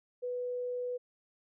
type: tone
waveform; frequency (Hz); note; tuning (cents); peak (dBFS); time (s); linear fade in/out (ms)
sine; 493.9; B4; 0; -33; 0.22-0.98; 20
effects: none